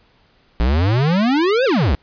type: exponential two-way sweep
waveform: square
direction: up then down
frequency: 55 to 554.4 to 55 Hz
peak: -14 dBFS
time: 0.6-1.95 s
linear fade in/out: 0 ms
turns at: 1.65 s
effects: pink hiss -56 dBFS RMS until 2.02 s + resampled to 11025 Hz